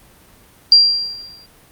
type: tone with exponential decay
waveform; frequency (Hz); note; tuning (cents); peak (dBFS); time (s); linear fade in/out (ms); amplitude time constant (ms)
sine; 4749; D8; +18; -3; 0.72-1.46; 1; 160
effects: pink hiss -48 dBFS RMS until 1.71 s + Opus 32 kbps